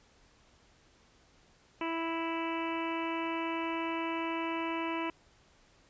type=harmonic tone; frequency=329.6 Hz; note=E4; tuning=in tune; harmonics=1 / 2 / 3 / 4 / 5 / 6 / 7 / 8 / 9; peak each=-35 / -42 / -37 / -45 / -49 / -47 / -44 / -43 / -48 dBFS; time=1.81-5.1 s; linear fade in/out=2 ms; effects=pink hiss -64 dBFS RMS until 5.89 s + resampled to 16000 Hz